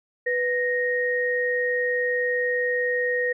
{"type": "tone pair together", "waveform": "sine", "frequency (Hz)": [493.9, 1864.7], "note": ["B4", "A#6"], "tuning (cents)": [0, 0], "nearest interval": "octave + major seventh", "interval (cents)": 2300, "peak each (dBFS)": -24, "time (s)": [0.26, 3.33], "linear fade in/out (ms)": 10, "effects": []}